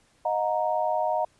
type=chord; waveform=sine; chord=D# minor; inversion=none; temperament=equal with one note detuned; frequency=622.3 / 723.1 / 932.3 Hz; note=D#5 / F#5 / A#5; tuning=0 / -40 / 0 cents; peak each=-27 / -27 / -28 dBFS; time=0.25-1.25 s; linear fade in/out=5 ms; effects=pink hiss -63 dBFS RMS until 1.39 s + resampled to 24000 Hz